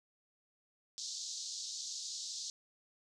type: band-pass noise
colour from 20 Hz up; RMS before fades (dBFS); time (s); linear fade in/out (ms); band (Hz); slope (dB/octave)
white; -43; 0.98-2.5; 0; 3800 to 7000; 48
effects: none